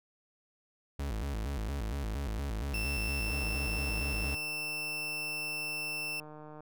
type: tone with vibrato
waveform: 40% pulse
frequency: 61.3 Hz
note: B1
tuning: 12 cents flat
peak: -32 dBFS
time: 0.99-4.35 s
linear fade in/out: 5 ms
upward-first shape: square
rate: 4.3 Hz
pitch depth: 240 cents each way
type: tone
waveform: 35% pulse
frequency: 2675 Hz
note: E7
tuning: 25 cents sharp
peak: -33 dBFS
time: 2.74-6.2 s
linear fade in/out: 2 ms
type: click train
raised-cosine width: 1 ms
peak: -35 dBFS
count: 508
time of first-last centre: 3.27-6.606 s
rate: 152 Hz
effects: none